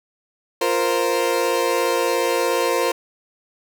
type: chord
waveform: 30% pulse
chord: F suspended fourth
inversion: none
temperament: equal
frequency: 349.2 / 466.2 / 523.3 Hz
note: F4 / Bb4 / C5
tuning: 0 / 0 / 0 cents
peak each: -22 / -19 / -19 dBFS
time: 0.61-2.92 s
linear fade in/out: 5 ms
effects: none